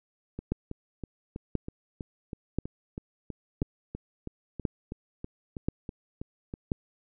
two click trains, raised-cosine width 3 ms, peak -23 / -14 dBFS, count 20 / 7, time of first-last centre 0.39-6.539 / 0.52-6.718 s, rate 3.09 / 0.968 Hz, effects none

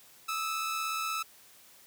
sawtooth tone pair together, 1234.4 / 1311 Hz, D#6 / E6, -14 / -10 cents, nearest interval minor second, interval 104 cents, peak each -37 / -28 dBFS, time 0.28-1.23 s, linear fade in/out 10 ms, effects white hiss -57 dBFS RMS until 1.86 s + high-pass 60 Hz 12 dB/octave

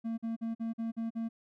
triangle tone bursts, 227.4 Hz, A#3, 43 cents flat, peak -30 dBFS, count 7, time 0.04-1.29 s, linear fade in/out 20 ms, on 140 ms, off 45 ms, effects none

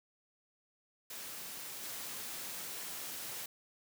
white noise with level steps, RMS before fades -45 / -43 dBFS, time 1.1-3.46 s, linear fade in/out 5 ms, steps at 1.83 s, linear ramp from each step 2 ms, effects high-pass 100 Hz 12 dB/octave

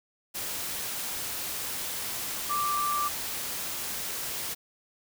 sine tone in noise, 1175 Hz, D6, 1 cent sharp, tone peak -26 dBFS, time 2.49-3.09 s, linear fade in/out 20 ms, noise white, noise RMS -34 dBFS, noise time 0.34-4.55 s, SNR +5 dB, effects none

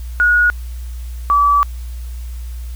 sine tone pair in turn, 1450 / 1150.9 Hz, F#6 / D6, -35 / -35 cents, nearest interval major third, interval 400 cents, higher first, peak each -9 dBFS, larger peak neither, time 0.2-0.5 / 1.3-1.63 s, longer second, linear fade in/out 0 ms, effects added 60 Hz sine -24 dBFS peak until 2.75 s + white hiss -45 dBFS RMS until 2.75 s

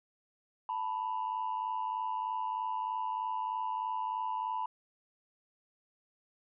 sine tone pair together, 884.6 / 987.8 Hz, A5 / B5, +9 / 0 cents, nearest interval major second, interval 191 cents, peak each -35 / -33 dBFS, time 0.69-4.66 s, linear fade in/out 2 ms, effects tanh soft clip ceiling -27 dBFS

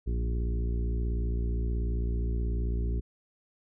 harmonic tone with a mistuned harmonic, 58.6 Hz, A#1, 10 cents sharp, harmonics 1 / 2 / 3 / 4 / 5 / 6 / 7, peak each -27 / -37 / -41 / -43 / -47 / -44 / -45 dBFS, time 0.06-3.01 s, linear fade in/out 20 ms, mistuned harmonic 2, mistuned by -45 cents, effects none

